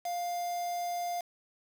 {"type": "tone with quantisation", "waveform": "triangle", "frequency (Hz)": 701, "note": "F5", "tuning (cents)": 6, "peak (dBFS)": -30, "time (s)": [0.05, 1.21], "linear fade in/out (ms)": 5, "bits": 7, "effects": []}